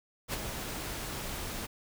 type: noise with ADSR envelope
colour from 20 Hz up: pink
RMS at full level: -32 dBFS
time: 0.28-1.67 s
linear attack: 53 ms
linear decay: 23 ms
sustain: -6 dB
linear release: 18 ms
effects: none